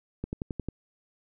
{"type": "click train", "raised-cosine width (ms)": 3, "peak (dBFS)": -19, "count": 6, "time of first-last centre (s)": [0.24, 0.686], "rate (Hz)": 11.2, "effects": []}